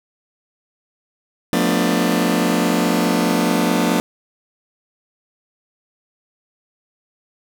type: chord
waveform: sawtooth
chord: B half-diminished seventh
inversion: second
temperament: just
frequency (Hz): 177.8 / 222.2 / 246.9 / 296.3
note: F3 / A3 / B3 / D4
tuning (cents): +31 / +17 / 0 / +15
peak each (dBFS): -17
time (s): 1.53-4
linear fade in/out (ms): 0
effects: none